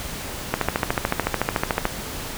click train, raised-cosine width 0.5 ms, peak -4 dBFS, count 19, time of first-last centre 0.54-1.854 s, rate 13.7 Hz, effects pink hiss -32 dBFS RMS until 2.37 s

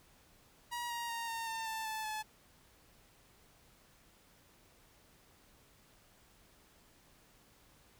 sawtooth tone with pitch steps, 957 / 942.7 / 928.7 / 914.8 / 901.2 / 887.8 / 874.5 / 861.5 Hz, A#5 / A#5 / A#5 / A#5 / A5 / A5 / A5 / A5, +45 / +19 / -7 / -33 / +41 / +15 / -11 / -37 cents, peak -34 dBFS, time 0.71-2.23 s, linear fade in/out 20 ms, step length 190 ms, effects pink hiss -65 dBFS RMS until 7.99 s

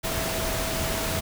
sine tone in noise, 653 Hz, E5, 17 cents flat, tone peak -33 dBFS, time 0.03-1.21 s, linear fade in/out 20 ms, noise pink, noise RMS -28 dBFS, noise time 0.03-1.21 s, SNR -8 dB, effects none

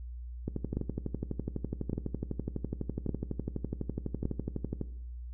two click trains, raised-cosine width 3 ms, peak -18 / -19 dBFS, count 4 / 53, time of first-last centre 0.77-4.254 / 0.48-4.813 s, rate 0.861 / 12 Hz, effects noise-tail reverb RT60 0.8 s tail -18 dB re dry + added 60 Hz sine -39 dBFS peak until 5.33 s

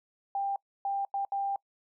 sine tone bursts at uneven times, 793 Hz, G5, 20 cents sharp, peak -28 dBFS, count 4, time 0.35-0.56 / 0.85-1.05 / 1.14-1.25 / 1.32-1.56 s, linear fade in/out 2 ms, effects noise-tail reverb RT60 0.1 s tail -25 dB re dry

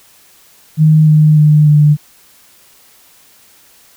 sine tone with pitch steps, 155.56 / 153.33 / 151.13 / 148.96 Hz, D#3 / D#3 / D3 / D3, 0 / -25 / +50 / +25 cents, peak -4 dBFS, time 0.77-1.97 s, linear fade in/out 50 ms, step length 300 ms, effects white hiss -46 dBFS RMS until 3.96 s

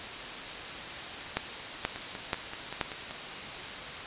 two click trains, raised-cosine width 0.3 ms, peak -11 / -21 dBFS, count 4 / 7, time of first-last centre 1.37-2.812 / 1.96-3.109 s, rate 2.08 / 5.22 Hz, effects white hiss -38 dBFS RMS until 4.06 s + resampled to 8000 Hz

